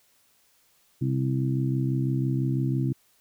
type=harmonic tone; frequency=66 Hz; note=C2; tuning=16 cents sharp; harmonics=2 / 3 / 4 / 5; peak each=-24 / -34 / -31 / -32 dBFS; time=1.01-2.93 s; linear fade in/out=10 ms; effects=white hiss -64 dBFS RMS until 3.2 s